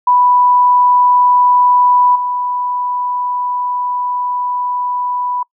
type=tone with level steps; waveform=sine; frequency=987.8 Hz; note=B5; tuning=in tune; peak=-7 / -15 dBFS; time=0.07-5.43 s; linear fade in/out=5 ms; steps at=2.15 s; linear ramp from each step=10 ms; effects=noise-tail reverb RT60 0.1 s tail -25 dB re dry